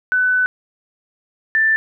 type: tone pair in turn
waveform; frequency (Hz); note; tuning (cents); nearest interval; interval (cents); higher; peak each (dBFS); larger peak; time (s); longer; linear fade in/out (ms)
sine; 1500 / 1771; F#6 / A6; +23 / +11; minor third; 288; second; -13 / -12; second; 0.12-0.46 / 1.55-1.76; first; 0
effects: none